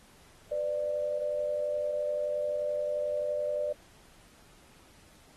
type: tone pair together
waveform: sine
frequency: 501.5 / 593 Hz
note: B4 / D5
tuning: +26 / +17 cents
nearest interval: minor third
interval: 291 cents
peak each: -36 / -29 dBFS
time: 0.51-3.73 s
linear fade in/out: 10 ms
effects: pink hiss -59 dBFS RMS until 5.36 s + AAC 32 kbps